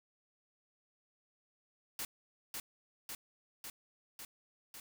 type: noise with echo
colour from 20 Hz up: white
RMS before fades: -40 dBFS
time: 1.99-2.05 s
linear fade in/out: 2 ms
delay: 550 ms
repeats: 5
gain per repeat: -2 dB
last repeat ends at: 4.8 s
effects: none